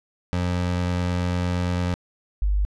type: tone pair in turn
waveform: 25% pulse / sine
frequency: 89 / 50.09 Hz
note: F2 / G1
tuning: +33 / +38 cents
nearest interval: minor seventh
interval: 995 cents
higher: first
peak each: -18 dBFS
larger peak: neither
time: 0.33-1.94 / 2.42-2.65 s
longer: first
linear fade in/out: 0 ms
effects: low-pass 6000 Hz 12 dB/octave